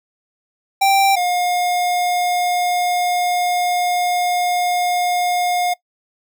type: tone pair in turn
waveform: square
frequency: 784 / 713.6 Hz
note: G5 / F5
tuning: 0 / +37 cents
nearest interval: major second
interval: 163 cents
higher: first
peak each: -12 / -17 dBFS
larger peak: first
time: 0.81-1.16 / 1.16-5.74 s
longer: second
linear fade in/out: 10 ms
effects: noise-tail reverb RT60 0.1 s tail -20 dB re dry